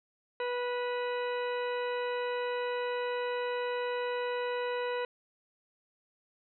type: harmonic tone with a mistuned harmonic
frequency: 490 Hz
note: B4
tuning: 14 cents flat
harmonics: 1 / 2 / 3 / 4 / 5 / 6 / 8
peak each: -32 / -38 / -42 / -44 / -46 / -48 / -50 dBFS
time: 0.4-5.05 s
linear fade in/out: 2 ms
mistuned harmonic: 5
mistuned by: +32 cents
effects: none